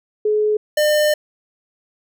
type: tone pair in turn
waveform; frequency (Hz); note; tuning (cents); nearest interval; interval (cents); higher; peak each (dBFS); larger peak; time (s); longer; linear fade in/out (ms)
sine / square; 424.5 / 602.6; G#4 / D5; +38 / +44; tritone; 606; second; -14; neither; 0.25-0.57 / 0.77-1.14; second; 5
effects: none